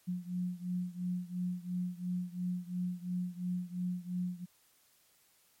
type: beating tone pair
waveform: sine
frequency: 178.4 / 181.3 Hz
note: F3 / F#3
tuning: +37 / -35 cents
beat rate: 2.9 Hz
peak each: -36 / -38 dBFS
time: 0.07-4.46 s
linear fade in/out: 20 ms
effects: white hiss -68 dBFS RMS until 5.6 s + MP3 64 kbps